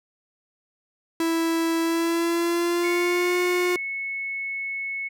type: tone with pitch glide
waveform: 45% pulse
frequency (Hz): 329.6 to 357.4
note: E4 to F4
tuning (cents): 0 to +40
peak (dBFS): -21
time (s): 1.2-3.76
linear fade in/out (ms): 2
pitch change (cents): +140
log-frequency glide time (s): 1.81-3.38
type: tone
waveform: sine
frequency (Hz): 2200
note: C#7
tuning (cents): -14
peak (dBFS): -27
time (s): 2.83-5.09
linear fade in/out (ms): 20
effects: none